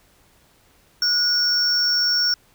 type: tone pair together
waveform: triangle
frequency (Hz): 1451 / 5478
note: F#6 / F8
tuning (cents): -34 / -34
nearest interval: octave + major seventh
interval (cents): 2300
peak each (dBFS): -25 / -16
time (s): 1.02-2.34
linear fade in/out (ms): 2
effects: pink hiss -57 dBFS RMS until 2.54 s